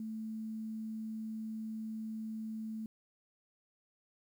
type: tone with quantisation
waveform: sine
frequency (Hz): 220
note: A3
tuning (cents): 0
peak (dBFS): -38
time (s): 0-2.86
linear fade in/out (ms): 2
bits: 11
effects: none